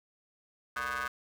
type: ring-modulated tone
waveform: 25% pulse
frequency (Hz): 129.5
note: C3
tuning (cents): -17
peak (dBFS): -26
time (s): 0.76-1.08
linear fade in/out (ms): 5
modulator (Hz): 1370
effects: none